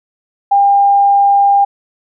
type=tone; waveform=sine; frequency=801 Hz; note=G5; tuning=37 cents sharp; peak=-6 dBFS; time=0.51-1.65 s; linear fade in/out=10 ms; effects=none